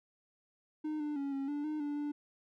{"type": "tone with pitch steps", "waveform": "triangle", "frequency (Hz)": [306.8, 297.5, 279, 273.6, 291.3, 305.5, 291.2, 293.1], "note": ["D#4", "D4", "C#4", "C#4", "D4", "D#4", "D4", "D4"], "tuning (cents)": [-24, 22, 11, -23, -14, -32, -15, -3], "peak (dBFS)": -32, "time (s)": [0.84, 2.12], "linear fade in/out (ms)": 10, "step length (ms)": 160, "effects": []}